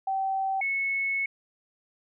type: tone pair in turn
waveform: sine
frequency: 772 / 2199 Hz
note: G5 / C#7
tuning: -27 / -14 cents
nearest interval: octave + tritone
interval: 1813 cents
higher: second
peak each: -25 dBFS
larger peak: neither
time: 0.07-0.61 / 0.61-1.26 s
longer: second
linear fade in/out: 5 ms
effects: none